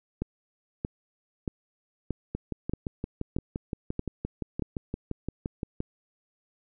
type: two click trains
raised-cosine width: 3 ms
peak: -18 / -16 dBFS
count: 21 / 8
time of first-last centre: 2.35-5.804 / 0.22-4.623 s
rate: 5.79 / 1.59 Hz
effects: none